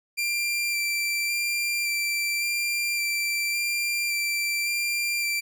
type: tone with vibrato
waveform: sawtooth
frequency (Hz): 2363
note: D7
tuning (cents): +10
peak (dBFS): -21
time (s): 0.17-5.41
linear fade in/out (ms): 20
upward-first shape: square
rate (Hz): 0.89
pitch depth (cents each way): 11
effects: none